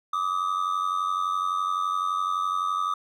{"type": "ring-modulated tone", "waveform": "triangle", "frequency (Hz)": 1215, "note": "D#6", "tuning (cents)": -42, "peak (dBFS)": -19, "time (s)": [0.13, 2.94], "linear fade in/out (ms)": 5, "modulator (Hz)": 45.9, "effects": []}